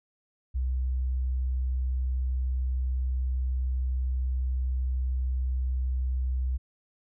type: tone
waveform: sine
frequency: 63.8 Hz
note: C2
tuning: 43 cents flat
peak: -25 dBFS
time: 0.54-6.58 s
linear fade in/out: 20 ms
effects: none